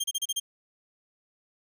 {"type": "tone bursts", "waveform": "20% pulse", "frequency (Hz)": 3195, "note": "G7", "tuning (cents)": 32, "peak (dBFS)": -21, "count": 6, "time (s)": [0, 0.4], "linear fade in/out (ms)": 10, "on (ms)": 40, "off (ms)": 32, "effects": []}